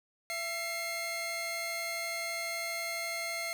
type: tone pair together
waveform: sawtooth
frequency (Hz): 673 / 2131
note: E5 / C7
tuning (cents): +36 / +31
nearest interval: octave + minor sixth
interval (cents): 1995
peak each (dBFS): -35 / -32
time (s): 0.3-3.53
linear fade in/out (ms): 0
effects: none